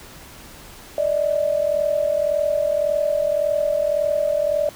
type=tone pair together; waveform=sine; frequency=587.3 / 629.1 Hz; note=D5 / D#5; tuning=0 / +19 cents; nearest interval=minor second; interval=119 cents; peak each=-19 / -22 dBFS; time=0.98-4.69 s; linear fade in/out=2 ms; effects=pink hiss -42 dBFS RMS until 4.75 s